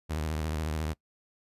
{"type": "tone with vibrato", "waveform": "sawtooth", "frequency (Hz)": 77.78, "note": "D#2", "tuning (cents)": 0, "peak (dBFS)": -26, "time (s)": [0.09, 0.94], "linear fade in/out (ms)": 20, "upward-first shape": "sine", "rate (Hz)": 14, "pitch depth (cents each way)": 90, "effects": ["noise-tail reverb RT60 0.1 s tail -23 dB re dry", "resampled to 32000 Hz"]}